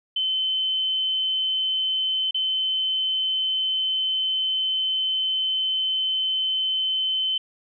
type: tone with dropouts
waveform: sine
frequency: 3063 Hz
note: G7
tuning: 41 cents flat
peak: -21 dBFS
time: 0.16-7.38 s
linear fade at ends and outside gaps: 5 ms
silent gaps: 2.31-2.344 s
effects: none